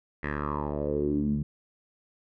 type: tone with low-pass filter sweep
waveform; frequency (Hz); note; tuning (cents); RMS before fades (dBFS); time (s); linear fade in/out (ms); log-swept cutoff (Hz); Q
10% pulse; 73.5; D2; +2; -29; 0.23-1.43; 5; 2000 to 170; 5.1
effects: none